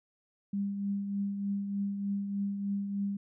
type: tone with tremolo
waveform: sine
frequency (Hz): 200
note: G3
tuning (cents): +35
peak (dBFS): -28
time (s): 0.53-3.17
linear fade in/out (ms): 5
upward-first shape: triangle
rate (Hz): 3.3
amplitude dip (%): 50
effects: none